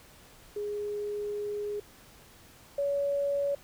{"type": "tone pair in turn", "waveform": "sine", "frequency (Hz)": [414.2, 565.1], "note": ["G#4", "C#5"], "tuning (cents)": [-5, 33], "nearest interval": "perfect fourth", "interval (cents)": 538, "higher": "second", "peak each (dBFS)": [-31, -26], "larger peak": "second", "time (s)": [[0.56, 1.8], [2.78, 3.55]], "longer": "first", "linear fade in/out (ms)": 5, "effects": ["pink hiss -55 dBFS RMS until 3.63 s"]}